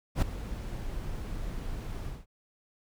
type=noise with ADSR envelope; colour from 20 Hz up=brown; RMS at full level=-21 dBFS; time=0.15-2.26 s; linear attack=73 ms; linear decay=3 ms; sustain=-15 dB; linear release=190 ms; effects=none